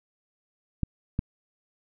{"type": "clicks", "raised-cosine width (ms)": 5, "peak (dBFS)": -13, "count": 2, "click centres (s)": [0.833, 1.191], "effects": []}